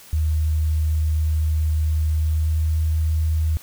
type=tone with pitch glide; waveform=sine; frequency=77.78 to 78.96 Hz; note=D#2 to D#2; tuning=0 to +26 cents; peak=-17 dBFS; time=0.13-3.57 s; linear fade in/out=0 ms; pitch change=+26 cents; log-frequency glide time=2.1-2.7 s; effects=white hiss -45 dBFS RMS until 3.62 s